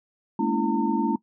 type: tone cluster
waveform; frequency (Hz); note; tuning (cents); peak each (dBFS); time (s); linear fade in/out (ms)
sine; 212.3 / 232 / 283.3 / 330.8 / 909; G#3 / A#3 / C#4 / E4 / A#5; +38 / -8 / +38 / +6 / -44; -27; 0.39-1.16; 5
effects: noise-tail reverb RT60 0.1 s tail -20 dB re dry